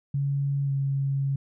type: tone with pitch glide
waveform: sine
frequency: 140 to 137.67 Hz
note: C#3 to C#3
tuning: +18 to -12 cents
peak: -23 dBFS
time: 0.14-1.36 s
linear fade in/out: 5 ms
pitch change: -30 cents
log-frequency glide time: 0.65-0.71 s
effects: none